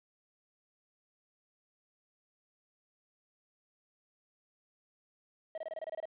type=tone bursts; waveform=triangle; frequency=638 Hz; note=D#5; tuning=43 cents sharp; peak=-35 dBFS; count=10; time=5.55-6.055 s; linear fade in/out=2 ms; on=28 ms; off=25 ms; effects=resampled to 8000 Hz + 11-bit